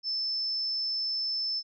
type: tone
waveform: sine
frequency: 5274 Hz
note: E8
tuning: in tune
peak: -28 dBFS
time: 0.03-1.63 s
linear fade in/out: 50 ms
effects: none